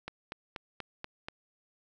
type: click train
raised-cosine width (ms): 0.3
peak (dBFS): -22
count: 6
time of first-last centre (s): 0.08-1.285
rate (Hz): 4.15
effects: none